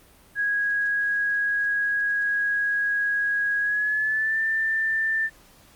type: tone with pitch glide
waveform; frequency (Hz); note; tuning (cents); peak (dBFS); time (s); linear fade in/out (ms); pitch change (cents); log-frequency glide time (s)
sine; 1653 to 1781.9; G#6 to A6; -9 to +21; -21; 0.35-5.3; 50; +130; 3.6-4.4
effects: pink hiss -54 dBFS RMS until 5.75 s + Opus 32 kbps